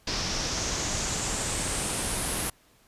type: noise with low-pass filter sweep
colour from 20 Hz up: pink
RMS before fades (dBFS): -30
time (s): 0.07-2.5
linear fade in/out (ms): 5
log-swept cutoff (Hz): 5200 to 11000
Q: 3.8
effects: pink hiss -61 dBFS RMS until 2.87 s + resampled to 32000 Hz